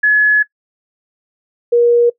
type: tone pair in turn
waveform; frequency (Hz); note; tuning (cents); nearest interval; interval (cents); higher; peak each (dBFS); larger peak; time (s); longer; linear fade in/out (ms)
sine; 1700 / 475.7; G#6 / A#4; +40 / +35; octave + minor seventh; 2205; first; -7; neither; 0.03-0.43 / 1.72-2.1; first; 10
effects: noise-tail reverb RT60 0.1 s tail -21 dB re dry